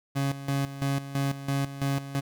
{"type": "tone with tremolo", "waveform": "30% pulse", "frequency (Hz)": 138.59, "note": "C#3", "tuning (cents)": 0, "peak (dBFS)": -22, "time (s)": [0.15, 2.21], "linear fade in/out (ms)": 20, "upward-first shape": "square", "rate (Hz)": 3, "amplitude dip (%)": 75, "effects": []}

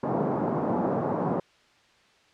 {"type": "band-pass noise", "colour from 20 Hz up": "pink", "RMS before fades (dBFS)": -27, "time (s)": [0.03, 1.4], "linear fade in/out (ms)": 5, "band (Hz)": [150, 970], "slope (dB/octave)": 24, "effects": ["white hiss -60 dBFS RMS until 2.33 s", "low-pass 4000 Hz 12 dB/octave"]}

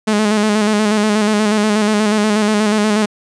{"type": "tone with vibrato", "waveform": "sawtooth", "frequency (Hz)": 211.8, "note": "G#3", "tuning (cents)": 34, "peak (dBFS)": -8, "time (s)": [0.07, 3.06], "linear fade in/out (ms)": 10, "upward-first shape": "square", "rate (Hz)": 8.3, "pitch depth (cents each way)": 39, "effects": ["resampled to 22050 Hz"]}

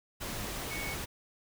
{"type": "tone in noise", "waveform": "sine", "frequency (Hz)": 2222, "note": "C#7", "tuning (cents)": 4, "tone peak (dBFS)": -38, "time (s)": [0.7, 0.95], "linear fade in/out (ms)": 20, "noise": "pink", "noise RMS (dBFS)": -38, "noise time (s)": [0.2, 1.06], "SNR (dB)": -3, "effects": []}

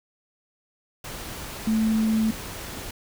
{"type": "tone in noise", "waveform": "sine", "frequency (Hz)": 220, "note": "A3", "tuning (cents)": 0, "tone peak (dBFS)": -19, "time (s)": [1.67, 2.31], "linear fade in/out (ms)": 5, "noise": "pink", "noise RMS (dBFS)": -36, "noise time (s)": [1.04, 2.91], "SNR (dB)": 14, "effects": []}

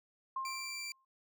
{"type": "tone with exponential decay", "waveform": "sine", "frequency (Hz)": 1061, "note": "C6", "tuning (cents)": 24, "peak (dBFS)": -33, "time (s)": [0.36, 1.05], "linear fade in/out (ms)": 5, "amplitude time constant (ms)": 150}
{"type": "tone", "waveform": "20% pulse", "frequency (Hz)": 2349, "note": "D7", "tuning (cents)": 0, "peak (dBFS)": -35, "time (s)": [0.45, 0.92], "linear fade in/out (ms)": 2}
{"effects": []}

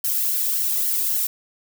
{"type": "noise with flanger", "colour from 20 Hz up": "violet", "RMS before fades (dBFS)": -22, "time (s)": [0.04, 1.27], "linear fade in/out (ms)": 5, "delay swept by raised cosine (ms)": [0.81, 1.42], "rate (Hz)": 3.6, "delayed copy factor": -0.5, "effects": []}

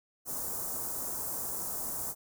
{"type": "band-stop noise", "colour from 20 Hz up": "white", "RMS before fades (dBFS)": -36, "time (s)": [0.25, 2.15], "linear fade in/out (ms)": 50, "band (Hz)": [1200, 6800], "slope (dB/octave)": 24, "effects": []}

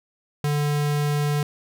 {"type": "tone", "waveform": "square", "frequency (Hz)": 146.83, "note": "D3", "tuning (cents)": 0, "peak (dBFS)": -21, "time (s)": [0.44, 1.43], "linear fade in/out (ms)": 2, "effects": []}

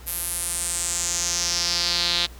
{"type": "tone with band-pass filter sweep", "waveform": "sawtooth", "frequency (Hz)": 173.6, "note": "F3", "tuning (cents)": -10, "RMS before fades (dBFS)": -25, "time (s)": [0.06, 2.27], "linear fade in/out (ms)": 20, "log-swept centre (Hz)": [12000, 3800], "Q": 4.1, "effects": ["added 60 Hz sine -40 dBFS peak until 2.39 s", "pink hiss -48 dBFS RMS until 2.39 s"]}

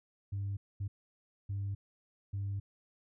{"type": "tone bursts at uneven times", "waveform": "sine", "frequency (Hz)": 99.4, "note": "G2", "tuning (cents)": 25, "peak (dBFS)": -32, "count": 4, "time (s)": [[0.32, 0.57], [0.8, 0.88], [1.49, 1.75], [2.33, 2.6]], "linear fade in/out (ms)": 10, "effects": ["tanh soft clip ceiling -31 dBFS"]}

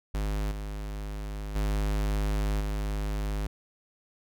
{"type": "tone with level steps", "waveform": "square", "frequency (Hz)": 51.3, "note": "G#1", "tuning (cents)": -21, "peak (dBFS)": [-28, -34, -26, -29], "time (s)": [0.14, 3.47], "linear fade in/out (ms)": 5, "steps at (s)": [0.51, 1.55, 2.6], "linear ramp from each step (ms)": 10, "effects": []}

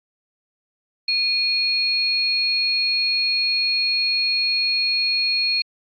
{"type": "tone pair together", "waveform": "sine", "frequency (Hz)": [2456, 4302], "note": ["D#7", "C8"], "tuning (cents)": [-23, 47], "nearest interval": "minor seventh", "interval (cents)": 970, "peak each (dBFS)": [-23, -19], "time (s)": [1.08, 5.62], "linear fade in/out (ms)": 5, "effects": ["AAC 64 kbps"]}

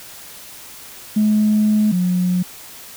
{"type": "tone pair in turn", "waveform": "sine", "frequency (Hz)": [212.7, 180.17], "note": ["G#3", "F#3"], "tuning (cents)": [42, -46], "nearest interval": "minor third", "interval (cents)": 288, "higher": "first", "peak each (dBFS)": [-11, -14], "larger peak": "first", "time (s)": [[1.16, 1.92], [1.92, 2.43]], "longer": "first", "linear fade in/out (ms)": 10, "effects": ["tanh soft clip ceiling -8 dBFS", "white hiss -38 dBFS RMS until 2.96 s"]}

